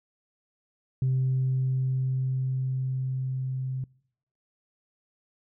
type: tone with level ramp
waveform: sine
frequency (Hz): 130.5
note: C3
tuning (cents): -4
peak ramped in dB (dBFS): -20 to -28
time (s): 1.02-3.84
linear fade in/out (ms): 2
effects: noise-tail reverb RT60 0.7 s tail -26 dB re dry + tanh soft clip ceiling -19 dBFS